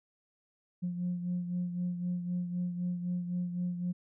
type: beating tone pair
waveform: sine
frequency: 177.1 / 181 Hz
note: F3 / F#3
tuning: +24 / -38 cents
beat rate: 3.9 Hz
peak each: -31 / -39 dBFS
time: 0.82-3.93 s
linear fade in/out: 20 ms
effects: tanh soft clip ceiling -26 dBFS